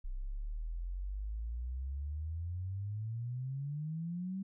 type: exponential sweep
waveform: sine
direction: up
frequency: 30.99 to 196 Hz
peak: -36 dBFS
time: 0.04-4.43 s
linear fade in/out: 10 ms
effects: none